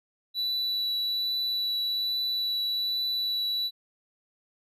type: tone with vibrato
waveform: triangle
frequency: 3951 Hz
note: B7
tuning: in tune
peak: -25 dBFS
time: 0.34-3.71 s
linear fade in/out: 50 ms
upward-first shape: triangle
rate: 1.2 Hz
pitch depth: 9 cents each way
effects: none